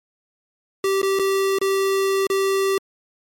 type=tone with dropouts; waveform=square; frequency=388.9 Hz; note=G4; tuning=14 cents flat; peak=-18 dBFS; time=0.84-2.78 s; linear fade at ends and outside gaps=2 ms; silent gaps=1.017-1.029 / 1.19-1.195 / 1.586-1.614 / 2.269-2.3 s; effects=MP3 64 kbps